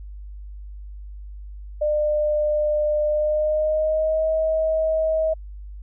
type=tone with pitch glide; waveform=sine; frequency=601 to 635.6 Hz; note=D5 to D#5; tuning=+40 to +37 cents; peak=-18 dBFS; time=1.81-5.34 s; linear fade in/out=10 ms; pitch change=+97 cents; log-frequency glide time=3.07-4.29 s; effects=added 50 Hz sine -34 dBFS peak until 5.82 s